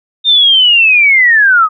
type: linear sweep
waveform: sine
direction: down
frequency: 3660 to 1221 Hz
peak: -4 dBFS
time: 0.24-1.69 s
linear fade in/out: 50 ms
effects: none